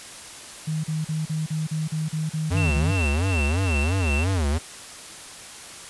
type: tone bursts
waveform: sine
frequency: 156.6 Hz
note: D#3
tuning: 11 cents sharp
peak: -23 dBFS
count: 11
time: 0.67-2.92 s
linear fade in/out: 10 ms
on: 170 ms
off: 38 ms
type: tone with vibrato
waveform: square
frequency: 82.7 Hz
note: E2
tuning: 6 cents sharp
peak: -21 dBFS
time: 2.5-4.59 s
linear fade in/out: 20 ms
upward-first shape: sine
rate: 2.9 Hz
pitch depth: 280 cents each way
type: tone with tremolo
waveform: triangle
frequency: 2692 Hz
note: E7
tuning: 36 cents sharp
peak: -24 dBFS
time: 2.57-4.24 s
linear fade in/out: 0 ms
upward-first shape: sine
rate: 2.7 Hz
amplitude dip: 80%
effects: white hiss -40 dBFS RMS until 5.89 s + resampled to 24000 Hz